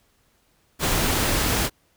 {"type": "noise", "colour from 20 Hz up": "pink", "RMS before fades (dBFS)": -22, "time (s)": [0.79, 1.7], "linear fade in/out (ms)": 50, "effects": ["pink hiss -64 dBFS RMS until 1.96 s"]}